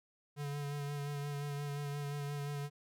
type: tone with vibrato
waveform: square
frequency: 143.9 Hz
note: D3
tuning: 35 cents flat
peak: -38 dBFS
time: 0.36-2.7 s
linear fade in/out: 50 ms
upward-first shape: sine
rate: 5.7 Hz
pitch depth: 23 cents each way
effects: none